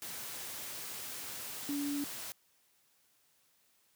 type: tone in noise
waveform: sine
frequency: 285.8 Hz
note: D4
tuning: 47 cents flat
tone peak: -33 dBFS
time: 1.69-2.04 s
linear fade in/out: 0 ms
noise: white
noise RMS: -43 dBFS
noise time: 0.02-2.32 s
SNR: +7 dB
effects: white hiss -71 dBFS RMS until 3.95 s + high-pass 80 Hz 12 dB/octave